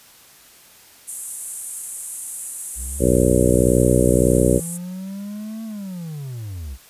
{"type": "band-pass noise", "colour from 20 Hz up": "pink", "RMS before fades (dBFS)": -32, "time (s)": [1.07, 4.78], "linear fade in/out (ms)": 20, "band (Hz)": [7900, 11000], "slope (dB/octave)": 48}
{"type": "linear two-way sweep", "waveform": "triangle", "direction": "up then down", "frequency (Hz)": [58.27, 225.1, 58.27], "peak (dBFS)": -26, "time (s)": [2.75, 6.78], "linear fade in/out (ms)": 50, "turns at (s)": 5.64}
{"type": "harmonic tone", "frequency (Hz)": 61.74, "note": "B1", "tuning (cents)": 0, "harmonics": [1, 2, 3, 4, 5, 6, 7, 8, 9], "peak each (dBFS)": [-22, -22, -22, -22, -22, -22, -22, -22, -22], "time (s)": [2.99, 4.61], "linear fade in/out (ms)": 50}
{"effects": ["white hiss -48 dBFS RMS until 6.89 s", "resampled to 32000 Hz"]}